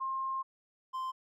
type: tone pair in turn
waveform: sine / triangle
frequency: 1063 / 1041.7 Hz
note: C6 / C6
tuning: +27 / -8 cents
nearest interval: unison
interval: 35 cents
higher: first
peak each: -32 / -32 dBFS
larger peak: neither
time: 0-0.43 / 0.93-1.12 s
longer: first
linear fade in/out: 20 ms
effects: none